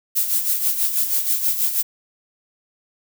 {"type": "noise with tremolo", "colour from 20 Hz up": "violet", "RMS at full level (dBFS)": -18, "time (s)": [0.15, 1.83], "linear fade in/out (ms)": 20, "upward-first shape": "sine", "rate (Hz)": 6.2, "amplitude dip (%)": 60, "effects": []}